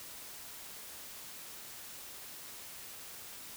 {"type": "silence", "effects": ["white hiss -48 dBFS RMS until 3.56 s"]}